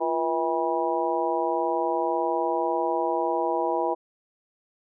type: harmonic tone with a mistuned harmonic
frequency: 161.8 Hz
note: E3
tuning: 32 cents flat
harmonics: 2 / 3 / 4 / 5 / 6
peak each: -29 / -29 / -29 / -29 / -29 dBFS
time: 0-3.95 s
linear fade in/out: 20 ms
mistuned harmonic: 2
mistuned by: +110 cents
effects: none